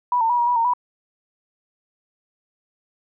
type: tone with pitch steps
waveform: sine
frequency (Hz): 980 / 904 / 969 / 952 / 975 / 919 / 982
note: B5 / A5 / B5 / A#5 / B5 / A#5 / B5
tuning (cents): -14 / +47 / -33 / +36 / -23 / -25 / -10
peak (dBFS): -16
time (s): 0.12-0.736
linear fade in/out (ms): 2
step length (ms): 88
effects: none